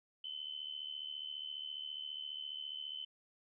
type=tone with amplitude modulation; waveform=sine; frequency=3045 Hz; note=F#7; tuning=49 cents sharp; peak=-38 dBFS; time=0.24-3.05 s; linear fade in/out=5 ms; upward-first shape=sine; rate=74.7 Hz; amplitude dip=75%; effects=none